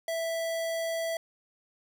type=tone; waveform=square; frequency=659.3 Hz; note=E5; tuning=in tune; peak=-30 dBFS; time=0.08-1.17 s; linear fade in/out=2 ms; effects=none